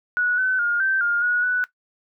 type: tone with pitch steps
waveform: sine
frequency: 1466 / 1517 / 1420 / 1555 / 1413 / 1456 / 1484 Hz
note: F#6 / F#6 / F6 / G6 / F6 / F#6 / F#6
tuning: -16 / +43 / +28 / -14 / +20 / -28 / +5 cents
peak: -18 dBFS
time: 0.17-1.64 s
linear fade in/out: 0 ms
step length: 210 ms
effects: noise-tail reverb RT60 0.1 s tail -17 dB re dry